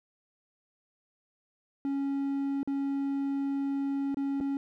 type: tone with dropouts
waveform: triangle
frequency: 277 Hz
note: C#4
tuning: 1 cent flat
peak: -26 dBFS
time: 1.85-4.57 s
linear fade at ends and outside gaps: 1 ms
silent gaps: 2.631-2.675 / 4.145-4.17 / 4.403-4.409 s
effects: none